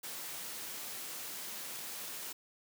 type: noise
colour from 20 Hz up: white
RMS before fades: -43 dBFS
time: 0.03-2.33 s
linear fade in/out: 10 ms
effects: high-pass 150 Hz 12 dB/octave